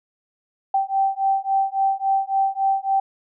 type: beating tone pair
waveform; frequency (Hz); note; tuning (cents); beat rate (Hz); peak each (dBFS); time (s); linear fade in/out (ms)
sine; 777 / 780.6; G5 / G5; -16 / -8; 3.6; -21 / -21; 0.74-3; 5
effects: none